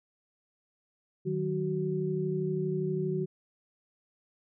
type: tone cluster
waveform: sine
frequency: 155.2 / 187.7 / 374 Hz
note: D#3 / F#3 / F#4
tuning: -4 / +25 / +19 cents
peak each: -32 / -35 / -31 dBFS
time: 1.25-3.26 s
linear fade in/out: 20 ms
effects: none